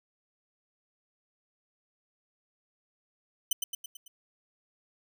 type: tone with echo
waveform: 10% pulse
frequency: 3019 Hz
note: F#7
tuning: 34 cents sharp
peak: -15 dBFS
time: 3.51-3.53 s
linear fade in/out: 5 ms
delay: 110 ms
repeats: 5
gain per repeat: -5 dB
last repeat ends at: 4.08 s
effects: none